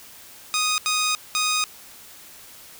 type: tone bursts at uneven times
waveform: 10% pulse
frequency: 1244.5 Hz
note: D#6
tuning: in tune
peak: -12 dBFS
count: 3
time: 0.54-0.78 / 0.86-1.15 / 1.35-1.64 s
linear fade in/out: 0 ms
effects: white hiss -45 dBFS RMS until 2.79 s